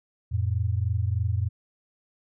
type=tone pair together; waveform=sine; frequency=88.7 / 111.9 Hz; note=F2 / A2; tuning=+27 / +30 cents; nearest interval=major third; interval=403 cents; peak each=-25 / -26 dBFS; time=0.31-1.49 s; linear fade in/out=20 ms; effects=none